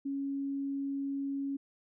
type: tone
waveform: sine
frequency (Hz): 276.8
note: C#4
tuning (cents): -2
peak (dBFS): -32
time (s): 0.05-1.57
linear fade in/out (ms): 10
effects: none